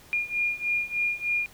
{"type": "beating tone pair", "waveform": "sine", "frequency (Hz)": [2418, 2421.3], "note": ["D7", "D#7"], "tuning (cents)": [50, -48], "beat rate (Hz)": 3.3, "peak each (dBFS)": [-29, -27], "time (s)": [0.13, 1.46], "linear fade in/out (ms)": 0, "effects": ["pink hiss -52 dBFS RMS until 1.53 s"]}